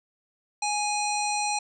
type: harmonic tone with a mistuned harmonic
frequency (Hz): 830.6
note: G#5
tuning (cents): 0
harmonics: 1 / 3 / 5 / 7 / 9 / 10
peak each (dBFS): -27 / -32 / -34 / -35 / -37 / -37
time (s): 0.62-1.59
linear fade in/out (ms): 5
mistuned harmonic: 9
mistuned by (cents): -30
effects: none